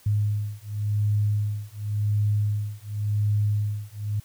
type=beating tone pair; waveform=sine; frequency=103.9 / 104.81 Hz; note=G#2 / G#2; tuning=+1 / +16 cents; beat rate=0.91 Hz; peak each=-25 dBFS; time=0.06-4.2 s; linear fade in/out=5 ms; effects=white hiss -55 dBFS RMS until 4.24 s